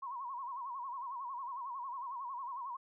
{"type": "tone with vibrato", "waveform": "sine", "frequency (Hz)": 1024, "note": "C6", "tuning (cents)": -38, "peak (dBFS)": -39, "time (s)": [0.02, 2.77], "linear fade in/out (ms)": 10, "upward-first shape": "sine", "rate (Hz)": 11, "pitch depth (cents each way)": 140, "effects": []}